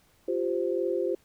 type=chord; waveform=sine; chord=F suspended second; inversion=none; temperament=equal with one note detuned; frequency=349.2 / 392 / 520.8 Hz; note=F4 / G4 / C5; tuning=0 / 0 / -8 cents; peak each=-29 / -30 / -30 dBFS; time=0.28-1.15 s; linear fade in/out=5 ms; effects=pink hiss -64 dBFS RMS until 1.24 s